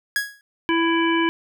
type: tone with exponential decay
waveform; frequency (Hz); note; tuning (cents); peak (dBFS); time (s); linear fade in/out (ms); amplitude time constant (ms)
45% pulse; 1661.2; G#6; 0; -16; 0.16-0.41; 1; 53
type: harmonic tone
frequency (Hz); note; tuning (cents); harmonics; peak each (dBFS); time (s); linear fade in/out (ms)
331.7; E4; +11; 1 / 3 / 5 / 7 / 9; -19 / -24 / -26 / -27 / -29; 0.69-1.29; 0
effects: none